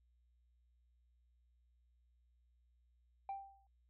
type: tone with exponential decay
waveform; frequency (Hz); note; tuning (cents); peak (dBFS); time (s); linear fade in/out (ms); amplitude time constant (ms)
sine; 786; G5; +4; -36; 3.29-3.67; 2; 82
effects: tanh soft clip ceiling -38 dBFS + added 60 Hz sine -70 dBFS peak until 3.89 s